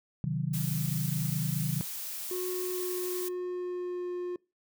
sine chord, C diminished, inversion none, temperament equal, 130.81 / 155.56 / 185 Hz, C3 / Eb3 / Gb3, 0 / 0 / 0 cents, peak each -33 / -31 / -35 dBFS, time 0.24-1.81 s, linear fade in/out 0 ms
blue noise, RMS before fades -38 dBFS, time 0.53-3.29 s, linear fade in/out 10 ms
triangle tone with pitch glide, 364.8 to 356.5 Hz, F#4 to F4, -24 to +36 cents, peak -30 dBFS, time 2.31-4.36 s, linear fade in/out 2 ms, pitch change -40 cents, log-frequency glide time 2.61-4.13 s
effects noise-tail reverb RT60 0.3 s tail -25 dB re dry

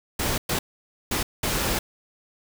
pink noise bursts at uneven times, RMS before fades -25 dBFS, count 4, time 0.19-0.38 / 0.49-0.59 / 1.11-1.23 / 1.43-1.79 s, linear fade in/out 5 ms, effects none

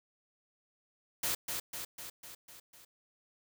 white noise with echo, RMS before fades -33 dBFS, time 1.23-1.35 s, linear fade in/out 5 ms, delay 250 ms, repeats 6, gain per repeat -4 dB, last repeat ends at 2.85 s, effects none

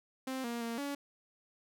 sawtooth tone with pitch steps, 262 / 235.9 / 231.8 / 283.2 Hz, C4 / A#3 / A#3 / C#4, +2 / +21 / -10 / +37 cents, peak -32 dBFS, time 0.27-0.95 s, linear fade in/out 5 ms, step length 170 ms, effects none

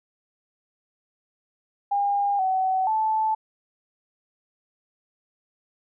sine tone with pitch steps, 807 / 755 / 874 Hz, G#5 / F#5 / A5, -50 / +35 / -12 cents, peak -20 dBFS, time 1.91-3.35 s, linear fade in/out 10 ms, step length 480 ms, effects none

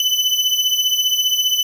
35% pulse beating tone pair, 3000 / 3015 Hz, F#7 / F#7, +23 / +32 cents, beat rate 15 Hz, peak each -16 / -17 dBFS, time 0-1.63 s, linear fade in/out 2 ms, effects none

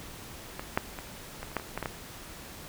clicks, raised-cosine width 0.5 ms, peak -20 / -9 / -22 / -22 / -30 / -13 / -25 / -17 / -18 / -16 dBFS, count 10, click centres 0.595 / 0.775 / 0.988 / 1.43 / 1.516 / 1.567 / 1.598 / 1.776 / 1.827 / 1.858 s, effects pink hiss -45 dBFS RMS until 2.68 s

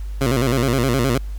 15% pulse tone with vibrato, 127.1 Hz, C3, 50 cents flat, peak -10 dBFS, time 0.21-1.18 s, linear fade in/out 2 ms, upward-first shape square, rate 9.6 Hz, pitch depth 120 cents each way, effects added 50 Hz sine -25 dBFS peak until 1.38 s + pink hiss -50 dBFS RMS until 1.38 s

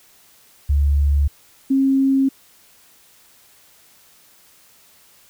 sine tone pair in turn, 71.4 / 269.6 Hz, D2 / C#4, -48 / -48 cents, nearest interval octave + major seventh, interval 2300 cents, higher second, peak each -13 dBFS, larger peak neither, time 0.69-1.28 / 1.7-2.29 s, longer neither, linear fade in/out 10 ms, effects white hiss -52 dBFS RMS until 5.29 s

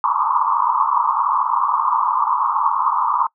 pink band-pass noise, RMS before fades -18 dBFS, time 0.04-3.27 s, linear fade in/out 2 ms, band 900 to 1200 Hz, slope 96 dB/octave, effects noise-tail reverb RT60 0.1 s tail -23 dB re dry

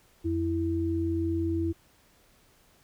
sine tone pair together, 87.31 / 330.2 Hz, F2 / E4, 0 / +3 cents, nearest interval octave + major seventh, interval 2303 cents, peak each -30 / -27 dBFS, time 0.24-1.73 s, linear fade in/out 20 ms, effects pink hiss -62 dBFS RMS until 2.83 s

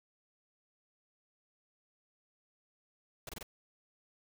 pink noise bursts, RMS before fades -44 dBFS, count 4, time 3.27-3.429 s, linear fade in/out 2 ms, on 21 ms, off 25 ms, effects none

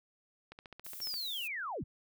click train, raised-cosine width 0.3 ms, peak -32 dBFS, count 10, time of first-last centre 0.52-1.141 s, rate 14.5 Hz
violet noise, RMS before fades -46 dBFS, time 0.84-1.48 s, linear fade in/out 10 ms
sine linear sweep, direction down, 5588 to 50.8 Hz, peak -36 dBFS, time 1.01-1.84 s, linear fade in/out 10 ms
effects none

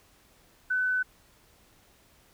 sine tone, 1506 Hz, F#6, 30 cents sharp, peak -24 dBFS, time 0.7-1.03 s, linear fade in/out 10 ms, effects pink hiss -61 dBFS RMS until 2.33 s

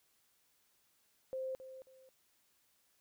sine tone with echo, 523.3 Hz, C5, in tune, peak -37 dBFS, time 1.33-1.55 s, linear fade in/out 0 ms, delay 270 ms, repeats 2, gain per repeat -11 dB, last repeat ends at 2.09 s, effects white hiss -74 dBFS RMS until 3 s

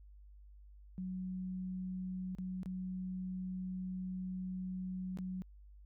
sine tone with dropouts, 185 Hz, F#3, in tune, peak -38 dBFS, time 0.98-5.42 s, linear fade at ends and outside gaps 0 ms, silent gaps 2.35-2.385 / 2.632-2.659 / 5.173-5.187 s, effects added 50 Hz sine -54 dBFS peak until 5.85 s

